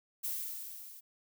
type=noise with level ramp; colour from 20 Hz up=violet; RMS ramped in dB=-35 to -52 dBFS; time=0.23-1.01 s; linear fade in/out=20 ms; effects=none

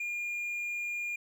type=tone; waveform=triangle; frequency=2416 Hz; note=D7; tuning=48 cents sharp; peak=-31 dBFS; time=0-1.16 s; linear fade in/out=5 ms; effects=none

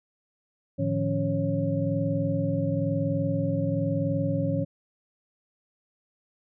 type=tone cluster; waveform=sine; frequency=108.6 / 150.8 / 171.8 / 277.9 / 550 Hz; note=A2 / D3 / F3 / C#4 / C#5; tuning=-22 / +46 / -28 / +4 / -14 cents; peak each=-30 dBFS; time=0.78-4.65 s; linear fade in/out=20 ms; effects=none

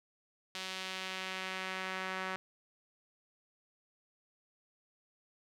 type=tone with band-pass filter sweep; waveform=sawtooth; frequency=187.9 Hz; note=F#3; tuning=27 cents sharp; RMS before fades=-40 dBFS; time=0.55-2.36 s; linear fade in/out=0 ms; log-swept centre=3700 to 1600 Hz; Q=1.2; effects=none

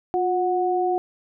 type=tone pair together; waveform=sine; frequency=356.8 / 735 Hz; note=F4 / F#5; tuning=+37 / -12 cents; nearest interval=octave + minor second; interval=1251 cents; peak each=-22 dBFS; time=0.14-0.98 s; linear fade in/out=0 ms; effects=none

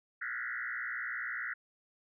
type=tone with frequency modulation; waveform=sine; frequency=1693 Hz; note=G#6; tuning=33 cents sharp; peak=-35 dBFS; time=0.21-1.54 s; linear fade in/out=10 ms; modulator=60.1 Hz; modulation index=5.2; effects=none

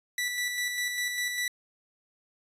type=tone with tremolo; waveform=sawtooth; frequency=1965 Hz; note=B6; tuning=9 cents flat; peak=-24 dBFS; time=0.18-1.48 s; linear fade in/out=2 ms; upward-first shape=square; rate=5 Hz; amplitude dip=35%; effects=resampled to 32000 Hz

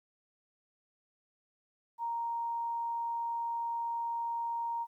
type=tone; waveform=sine; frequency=932.3 Hz; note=A#5; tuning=in tune; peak=-32 dBFS; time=1.98-4.87 s; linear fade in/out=50 ms; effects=12-bit

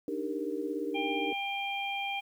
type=chord; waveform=sine; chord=Eb major seventh; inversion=third; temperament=equal with one note detuned; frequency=293.7 / 311.1 / 396.8 / 466.2 Hz; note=D4 / Eb4 / G4 / Bb4; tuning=0 / 0 / +21 / 0 cents; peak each=-37 dBFS; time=0.08-1.33 s; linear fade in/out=2 ms
type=harmonic tone; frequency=796 Hz; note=G5; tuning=26 cents sharp; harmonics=1 / 3 / 4; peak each=-35 / -35 / -39 dBFS; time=0.94-2.21 s; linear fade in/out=20 ms
effects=10-bit

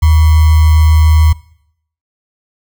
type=tone with sample-and-hold; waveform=sine; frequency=78.6 Hz; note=D#2; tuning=18 cents sharp; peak=-4 dBFS; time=0.02-1.33 s; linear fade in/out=10 ms; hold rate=1050 Hz; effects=noise-tail reverb RT60 0.7 s tail -21 dB re dry

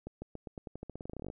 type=accelerating click train; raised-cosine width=2 ms; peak=-28 dBFS; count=21; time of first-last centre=0.07-1.301 s; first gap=150 ms; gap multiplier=0.89; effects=none

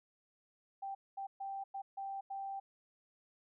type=tone bursts at uneven times; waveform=sine; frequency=784 Hz; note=G5; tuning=in tune; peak=-39 dBFS; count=6; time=0.82-0.95 / 1.17-1.27 / 1.4-1.64 / 1.74-1.82 / 1.97-2.21 / 2.3-2.6 s; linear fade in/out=10 ms; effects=none

